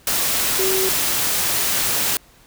sine tone in noise, 380.3 Hz, F#4, 48 cents sharp, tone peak -20 dBFS, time 0.59-0.89 s, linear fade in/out 2 ms, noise white, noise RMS -20 dBFS, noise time 0.07-2.17 s, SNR -3 dB, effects pink hiss -51 dBFS RMS until 2.46 s

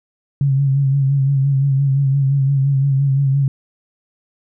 sine tone with vibrato, 137.4 Hz, C#3, 15 cents flat, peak -12 dBFS, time 0.41-3.48 s, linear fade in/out 2 ms, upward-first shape sine, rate 5.8 Hz, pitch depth 45 cents each way, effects none

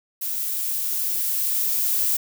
violet noise with level ramp, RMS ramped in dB -27 to -21 dBFS, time 0.21-2.17 s, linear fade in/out 10 ms, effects none

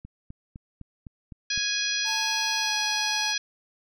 click train, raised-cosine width 5 ms, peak -28 dBFS, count 7, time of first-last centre 0.05-1.577 s, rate 3.93 Hz
harmonic tone, 830.6 Hz, G#5, in tune, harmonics 2 / 3 / 4 / 5 / 6 / 7, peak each -32 / -32 / -32 / -32 / -32 / -32 dBFS, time 1.5-3.38 s, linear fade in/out 5 ms
square tone with pitch glide, 880 to 859.9 Hz, A5 to A5, 0 to -40 cents, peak -33 dBFS, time 2.04-3.35 s, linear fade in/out 50 ms, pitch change -40 cents, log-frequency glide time 2.59-2.74 s
effects none

